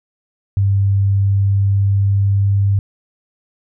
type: tone with pitch glide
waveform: sine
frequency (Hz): 98.8 to 99.49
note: G2 to G2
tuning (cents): +14 to +26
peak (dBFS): -11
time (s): 0.57-2.79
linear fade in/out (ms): 0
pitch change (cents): +12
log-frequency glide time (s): 1.15-2.5
effects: none